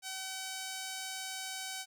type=tone; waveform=5% pulse; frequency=761 Hz; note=F#5; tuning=48 cents sharp; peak=-27 dBFS; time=0.02-1.86 s; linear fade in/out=50 ms; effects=none